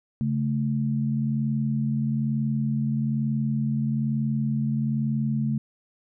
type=tone pair together; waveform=sine; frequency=138.3 / 219.4 Hz; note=C#3 / A3; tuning=-4 / -5 cents; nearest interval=minor sixth; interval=799 cents; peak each=-25 dBFS; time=0.21-5.58 s; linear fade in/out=0 ms; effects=none